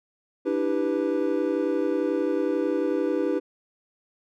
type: chord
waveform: triangle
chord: E minor seventh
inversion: third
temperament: equal with one note detuned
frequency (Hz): 293.7 / 324.9 / 392 / 493.9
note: D4 / E4 / G4 / B4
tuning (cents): 0 / -25 / 0 / 0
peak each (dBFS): -26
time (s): 0.45-3.4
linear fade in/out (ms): 20
effects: none